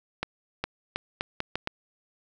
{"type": "accelerating click train", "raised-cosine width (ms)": 0.3, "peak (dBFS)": -12, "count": 7, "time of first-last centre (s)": [0.23, 1.674], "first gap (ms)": 410, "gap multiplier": 0.78, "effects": []}